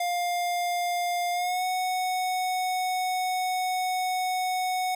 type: tone with pitch glide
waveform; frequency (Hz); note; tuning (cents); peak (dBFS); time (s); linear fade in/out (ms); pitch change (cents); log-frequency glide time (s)
square; 704 to 738.6; F5 to F#5; +14 to -3; -26; 0-4.95; 5; +83; 1.32-1.64
effects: none